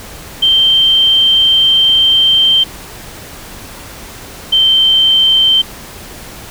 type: tone pair in turn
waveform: sine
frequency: 3136 / 3116 Hz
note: G7 / G7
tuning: 0 / -11 cents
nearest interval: unison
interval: 11 cents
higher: first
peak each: -6 dBFS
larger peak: neither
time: 0.42-2.64 / 4.52-5.62 s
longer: first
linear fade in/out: 10 ms
effects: pink hiss -31 dBFS RMS until 6.5 s